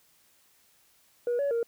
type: tone with pitch steps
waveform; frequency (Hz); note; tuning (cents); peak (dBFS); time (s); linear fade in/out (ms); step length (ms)
sine; 481.6 / 565 / 466; B4 / C#5 / A#4; -44 / +33 / -1; -23; 1.27-1.63; 2; 120
effects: tanh soft clip ceiling -23 dBFS + white hiss -64 dBFS RMS until 1.67 s